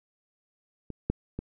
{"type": "clicks", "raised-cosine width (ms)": 3, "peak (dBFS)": [-24, -12, -20], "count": 3, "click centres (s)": [0.903, 1.1, 1.39], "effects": []}